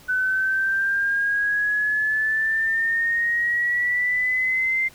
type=exponential sweep; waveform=sine; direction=up; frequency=1502 to 2093 Hz; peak=-19 dBFS; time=0.08-4.89 s; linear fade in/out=20 ms; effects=pink hiss -49 dBFS RMS until 4.94 s